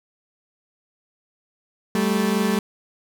30% pulse tone pair together, 194.66 / 218.5 Hz, G3 / A3, -12 / -12 cents, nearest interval major second, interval 200 cents, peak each -19 dBFS, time 1.95-2.59 s, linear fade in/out 2 ms, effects none

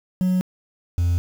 sine tone pair in turn, 183.8 / 86.74 Hz, F#3 / F2, -11 / -11 cents, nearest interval octave + minor second, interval 1300 cents, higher first, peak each -14 dBFS, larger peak neither, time 0.21-0.41 / 0.98-1.18 s, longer neither, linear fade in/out 0 ms, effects tanh soft clip ceiling -16 dBFS + 7-bit

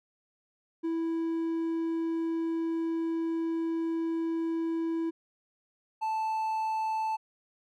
triangle tone pair in turn, 329.1 / 878.6 Hz, E4 / A5, -3 / -3 cents, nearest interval octave + perfect fourth, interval 1700 cents, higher second, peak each -26 dBFS, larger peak neither, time 0.83-5.11 / 6.01-7.17 s, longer first, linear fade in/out 20 ms, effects none

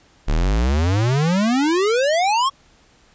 square exponential sweep, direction up, 34.71 to 1124 Hz, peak -16 dBFS, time 0.27-2.5 s, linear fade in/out 20 ms, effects pink hiss -54 dBFS RMS until 3.14 s + resampled to 16000 Hz

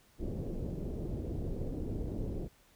pink low-pass noise, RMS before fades -37 dBFS, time 0.18-2.49 s, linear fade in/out 50 ms, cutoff 470 Hz, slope 24 dB/octave, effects pink hiss -65 dBFS RMS until 2.75 s

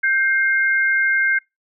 sine tone pair together, 1568 / 2125 Hz, G6 / C7, 0 / +26 cents, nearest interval perfect fourth, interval 526 cents, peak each -16 / -20 dBFS, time 0.03-1.39 s, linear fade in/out 10 ms, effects noise-tail reverb RT60 0.2 s tail -25 dB re dry

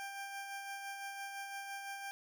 20% pulse tone with tremolo, 792 Hz, G5, 18 cents sharp, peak -36 dBFS, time 0-2.11 s, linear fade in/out 0 ms, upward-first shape sine, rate 5.9 Hz, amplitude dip 35%, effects none

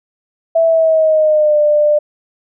sine tone with pitch glide, 658 to 596.5 Hz, E5 to D5, -3 to +27 cents, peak -8 dBFS, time 0.55-1.99 s, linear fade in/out 10 ms, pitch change -170 cents, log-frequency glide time 0.66-1.59 s, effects none

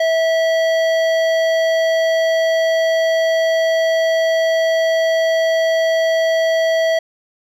sine tone with hard clipping, 652 Hz, E5, 19 cents flat, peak -15 dBFS, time 0-6.99 s, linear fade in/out 5 ms, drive 13 dB, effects none

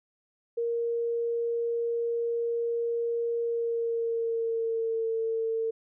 sine tone with pitch glide, 467.4 to 450.4 Hz, A#4 to A4, +5 to +40 cents, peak -26 dBFS, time 0.57-5.71 s, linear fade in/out 10 ms, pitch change -65 cents, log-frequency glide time 3.42-5.11 s, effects none

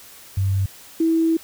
sine tone pair in turn, 97 / 326.3 Hz, G2 / E4, -18 / -18 cents, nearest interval octave + major sixth, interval 2100 cents, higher second, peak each -17 / -15 dBFS, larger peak second, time 0.37-0.66 / 1-1.37 s, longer second, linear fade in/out 5 ms, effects white hiss -44 dBFS RMS until 1.43 s

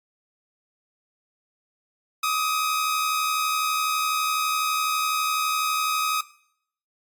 sawtooth tone pair together, 1192 / 1264 Hz, D6 / D#6, +25 / +27 cents, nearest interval minor second, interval 102 cents, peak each -26 / -19 dBFS, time 2.23-6.21 s, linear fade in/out 5 ms, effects noise-tail reverb RT60 0.7 s tail -20 dB re dry + AAC 64 kbps

